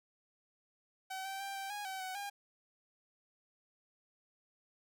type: tone with pitch steps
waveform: sawtooth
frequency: 761 / 776 / 788 / 780 / 825 / 764 / 749 / 807 Hz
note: F#5 / G5 / G5 / G5 / G#5 / G5 / F#5 / G#5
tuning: +48 / -18 / +9 / -9 / -12 / -45 / +21 / -50 cents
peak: -36 dBFS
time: 1.1-2.3 s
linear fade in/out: 10 ms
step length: 150 ms
effects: none